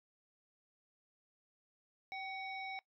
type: harmonic tone with a mistuned harmonic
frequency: 769 Hz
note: G5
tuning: 33 cents flat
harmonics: 1 / 3 / 5 / 7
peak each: -44 / -44 / -54 / -59 dBFS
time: 2.12-2.79 s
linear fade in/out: 0 ms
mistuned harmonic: 3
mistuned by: -50 cents
effects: noise-tail reverb RT60 0.1 s tail -20 dB re dry